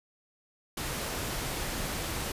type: noise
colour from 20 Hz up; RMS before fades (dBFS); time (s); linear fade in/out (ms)
pink; -34; 0.77-2.32; 5
effects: resampled to 32000 Hz